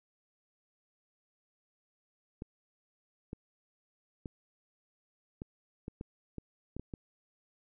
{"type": "clicks", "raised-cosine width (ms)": 3, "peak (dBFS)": -27, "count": 10, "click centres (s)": [2.421, 3.331, 4.258, 5.419, 5.881, 6.011, 6.383, 6.766, 6.796, 6.938], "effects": []}